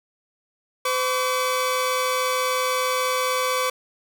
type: tone pair together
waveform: sawtooth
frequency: 510 / 1143.7 Hz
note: C5 / D6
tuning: -44 / -46 cents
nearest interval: octave + major second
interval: 1398 cents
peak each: -20 dBFS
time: 0.85-3.7 s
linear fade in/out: 5 ms
effects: none